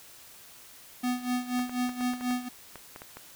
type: tone with tremolo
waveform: square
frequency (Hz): 248.3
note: B3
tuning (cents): +9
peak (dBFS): -26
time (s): 1.03-2.49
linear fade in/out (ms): 10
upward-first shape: sine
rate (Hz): 4.1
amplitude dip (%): 80
type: clicks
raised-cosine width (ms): 0.5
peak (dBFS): -27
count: 11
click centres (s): 1.593 / 1.695 / 1.893 / 2.009 / 2.136 / 2.21 / 2.309 / 2.757 / 2.961 / 3.019 / 3.17
effects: white hiss -51 dBFS RMS until 3.35 s